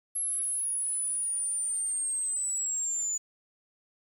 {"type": "linear sweep", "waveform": "sine", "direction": "down", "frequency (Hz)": [11150, 6950], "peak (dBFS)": -28, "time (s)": [0.15, 3.18], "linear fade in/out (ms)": 10, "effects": ["9-bit"]}